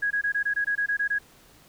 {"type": "tone bursts", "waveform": "sine", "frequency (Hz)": 1656, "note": "G#6", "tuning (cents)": -5, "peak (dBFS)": -22, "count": 11, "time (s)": [0.02, 1.187], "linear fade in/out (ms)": 10, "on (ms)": 87, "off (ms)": 21, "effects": ["pink hiss -55 dBFS RMS until 1.68 s"]}